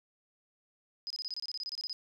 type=tone bursts; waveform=sine; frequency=5010 Hz; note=D#8; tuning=11 cents sharp; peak=-35 dBFS; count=15; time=1.07-1.929 s; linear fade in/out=0 ms; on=33 ms; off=26 ms; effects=none